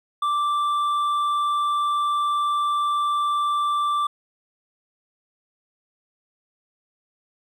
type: tone with hard clipping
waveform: triangle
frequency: 1173 Hz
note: D6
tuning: 2 cents flat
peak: -21 dBFS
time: 0.22-4.07 s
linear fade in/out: 5 ms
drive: 8 dB
effects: none